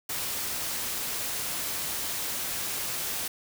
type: noise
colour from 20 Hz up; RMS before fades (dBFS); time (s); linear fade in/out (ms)
white; -32; 0.09-3.28; 5
effects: none